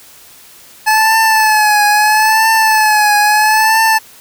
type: tone with vibrato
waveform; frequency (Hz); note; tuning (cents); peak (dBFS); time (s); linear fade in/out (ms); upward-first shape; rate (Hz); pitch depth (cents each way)
25% pulse; 861; A5; -38; -4; 0.86-3.99; 20; triangle; 0.76; 66
effects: white hiss -40 dBFS RMS until 4.2 s